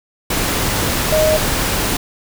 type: tone in noise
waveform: sine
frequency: 622.3 Hz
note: D#5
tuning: in tune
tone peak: -12 dBFS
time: 1.12-1.37 s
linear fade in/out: 5 ms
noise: pink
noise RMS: -18 dBFS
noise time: 0.3-1.97 s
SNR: +3 dB
effects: none